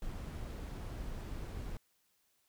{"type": "noise", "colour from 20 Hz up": "brown", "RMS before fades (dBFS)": -42, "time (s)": [0.02, 1.77], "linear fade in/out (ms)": 2, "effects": ["white hiss -75 dBFS RMS until 2.48 s"]}